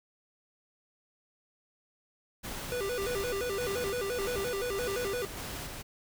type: noise with tremolo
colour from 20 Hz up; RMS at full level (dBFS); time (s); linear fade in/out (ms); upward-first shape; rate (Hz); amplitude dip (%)
pink; -39; 2.43-5.83; 20; square; 1.7; 30
type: tone with vibrato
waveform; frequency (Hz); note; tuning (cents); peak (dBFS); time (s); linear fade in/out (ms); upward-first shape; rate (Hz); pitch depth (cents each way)
square; 440.4; A4; +2; -32; 2.72-5.25; 0; square; 5.8; 190
effects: none